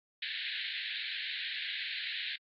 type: band-pass noise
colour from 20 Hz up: white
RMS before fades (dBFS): -38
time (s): 0.22-2.36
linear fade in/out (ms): 5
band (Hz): 1600 to 4200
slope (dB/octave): 96
effects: AAC 48 kbps